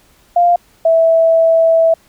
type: tone pair in turn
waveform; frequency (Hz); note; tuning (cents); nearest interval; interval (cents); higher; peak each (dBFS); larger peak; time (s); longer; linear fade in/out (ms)
sine; 698.5 / 655.7; F5 / E5; 0 / -9; minor second; 109; first; -7; neither; 0.36-0.56 / 0.85-1.94; second; 5
effects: pink hiss -51 dBFS RMS until 2.08 s